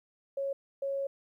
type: tone bursts at uneven times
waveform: sine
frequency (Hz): 551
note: C#5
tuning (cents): -11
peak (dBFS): -30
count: 2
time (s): 0.37-0.53 / 0.82-1.07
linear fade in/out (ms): 5
effects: 12-bit